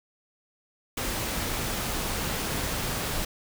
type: noise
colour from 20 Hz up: pink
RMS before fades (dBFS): -30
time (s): 0.97-3.25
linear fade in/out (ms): 5
effects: none